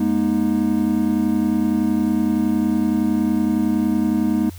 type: chord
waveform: triangle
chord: Ab suspended second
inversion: none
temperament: equal with one note detuned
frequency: 207.7 / 238.5 / 311.1 Hz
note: Ab3 / Bb3 / Eb4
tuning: 0 / +40 / 0 cents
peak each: -19 / -18 / -19 dBFS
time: 0-4.5 s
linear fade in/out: 5 ms
effects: added 88 Hz sine -34 dBFS peak until 4.58 s + white hiss -46 dBFS RMS until 4.58 s